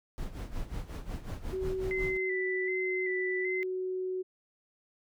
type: noise with tremolo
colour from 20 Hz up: brown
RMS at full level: -35 dBFS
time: 0.18-2.17 s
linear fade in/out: 0 ms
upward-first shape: sine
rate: 5.5 Hz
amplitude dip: 75%
type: tone with pitch glide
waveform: sine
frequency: 377.1 to 371.3 Hz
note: F#4 to F#4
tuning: +33 to +6 cents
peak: -31 dBFS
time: 1.52-4.23 s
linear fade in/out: 20 ms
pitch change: -27 cents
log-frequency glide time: 1.9-2.92 s
type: tone with vibrato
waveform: sine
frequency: 2021 Hz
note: B6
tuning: 39 cents sharp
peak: -32 dBFS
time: 1.91-3.63 s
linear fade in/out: 0 ms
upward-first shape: square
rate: 1.3 Hz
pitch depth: 35 cents each way
effects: none